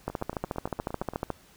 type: two click trains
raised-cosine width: 1 ms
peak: -15 / -23 dBFS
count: 18 / 10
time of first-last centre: 0.08-1.303 / 0.1-1.136 s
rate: 13.9 / 8.69 Hz
effects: pink hiss -57 dBFS RMS until 1.56 s